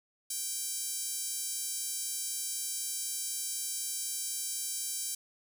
5% pulse tone with high-pass filter, 784 Hz, G5, in tune, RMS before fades -36 dBFS, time 0.3-5.15 s, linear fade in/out 5 ms, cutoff 7900 Hz, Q 0.69, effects none

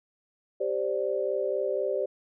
sine chord, G suspended fourth, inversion none, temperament equal, 392 / 523.3 / 587.3 Hz, G4 / C5 / D5, 0 / 0 / 0 cents, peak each -30 dBFS, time 0.6-2.06 s, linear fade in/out 10 ms, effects none

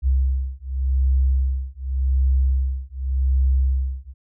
sine beating tone pair, 65.41 / 66.28 Hz, C2 / C2, 0 / +23 cents, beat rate 0.87 Hz, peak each -20 dBFS, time 0.02-4.14 s, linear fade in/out 50 ms, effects none

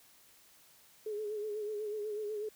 sine tone with vibrato, 422.7 Hz, G#4, 31 cents sharp, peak -35 dBFS, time 1.06-2.49 s, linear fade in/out 5 ms, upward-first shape sine, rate 8.1 Hz, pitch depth 50 cents each way, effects white hiss -62 dBFS RMS until 2.55 s

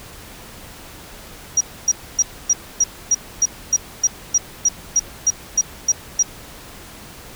sine tone bursts, 5740 Hz, F8, 47 cents sharp, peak -11 dBFS, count 16, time 1.57-6.228 s, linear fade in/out 5 ms, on 38 ms, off 270 ms, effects pink hiss -39 dBFS RMS until 7.35 s

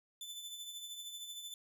sawtooth tone with tremolo, 3513 Hz, A7, 3 cents flat, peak -39 dBFS, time 0.21-1.54 s, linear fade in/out 2 ms, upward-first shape triangle, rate 13 Hz, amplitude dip 55%, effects none

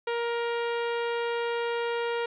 sawtooth tone, 470 Hz, A#4, 14 cents sharp, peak -23 dBFS, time 0.07-2.26 s, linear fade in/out 5 ms, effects resampled to 8000 Hz + 9-bit

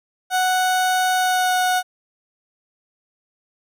30% pulse tone with pitch glide, 740 to 734.5 Hz, F#5 to F#5, 0 to -13 cents, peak -14 dBFS, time 0.3-1.83 s, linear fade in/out 50 ms, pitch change -13 cents, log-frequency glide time 1.14-1.55 s, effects none

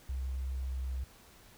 sine tone with pitch glide, 65.41 to 64.92 Hz, C2 to C2, 0 to -13 cents, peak -33 dBFS, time 0.09-1.04 s, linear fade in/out 5 ms, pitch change -13 cents, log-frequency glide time 0.47-0.75 s, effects pink hiss -58 dBFS RMS until 1.57 s

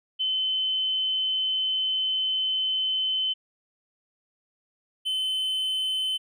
sine / triangle tone pair in turn, 3055 / 3055 Hz, G7 / G7, -45 / -45 cents, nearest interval unison, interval 0 cents, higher neither, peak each -23 dBFS, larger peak neither, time 0.19-3.34 / 5.05-6.18 s, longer first, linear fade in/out 20 ms, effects none

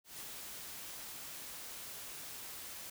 white noise with ADSR envelope, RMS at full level -45 dBFS, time 0.04-2.9 s, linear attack 170 ms, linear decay 14 ms, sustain -2 dB, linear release 5 ms, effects none

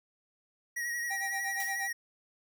square tone with vibrato, 1900 Hz, A#6, 33 cents sharp, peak -33 dBFS, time 0.76-1.93 s, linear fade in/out 10 ms, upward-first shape sine, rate 11 Hz, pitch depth 31 cents each way
square tone with tremolo, 783 Hz, G5, 2 cents flat, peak -36 dBFS, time 1.1-1.88 s, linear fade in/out 10 ms, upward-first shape sine, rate 8.5 Hz, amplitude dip 90%
blue noise with exponential decay, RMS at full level -38 dBFS, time 1.6-1.88 s, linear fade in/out 1 ms, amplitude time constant 60 ms
effects none

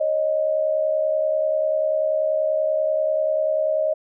sine tone pair together, 552 / 622.3 Hz, C#5 / D#5, -7 / 0 cents, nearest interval major second, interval 207 cents, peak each -25 / -19 dBFS, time 0-3.94 s, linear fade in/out 10 ms, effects none

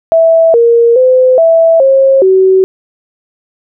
sine tone with pitch steps, 656 / 467.4 / 512 / 658 / 538 / 378.4 Hz, E5 / A#4 / C5 / E5 / C5 / F#4, -9 / +5 / -38 / -3 / +48 / +39 cents, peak -3 dBFS, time 0.12-2.64 s, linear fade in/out 0 ms, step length 420 ms, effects none

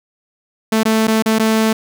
sawtooth tone with dropouts, 220.6 Hz, A3, 5 cents sharp, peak -8 dBFS, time 0.72-1.73 s, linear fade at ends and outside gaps 5 ms, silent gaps 0.833-0.853 / 1.072-1.079 / 1.224-1.259 / 1.386-1.395 s, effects none

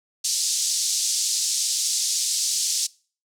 pink band-pass noise, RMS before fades -24 dBFS, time 0.24-2.87 s, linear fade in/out 10 ms, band 4700 to 8600 Hz, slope 24 dB/octave, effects noise-tail reverb RT60 0.4 s tail -23 dB re dry

